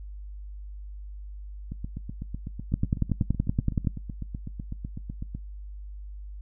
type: two click trains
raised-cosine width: 5 ms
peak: -11 / -22 dBFS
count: 13 / 30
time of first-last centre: 2.74-3.872 / 1.72-5.35 s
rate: 10.6 / 7.99 Hz
effects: noise-tail reverb RT60 0.2 s tail -23 dB re dry + added 50 Hz sine -37 dBFS peak until 6.41 s